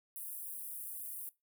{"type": "high-pass noise", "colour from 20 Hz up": "pink", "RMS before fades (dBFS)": -44, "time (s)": [0.16, 1.29], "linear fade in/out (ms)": 0, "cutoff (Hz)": 9700, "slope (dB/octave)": 48, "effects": ["noise-tail reverb RT60 0.2 s tail -19 dB re dry"]}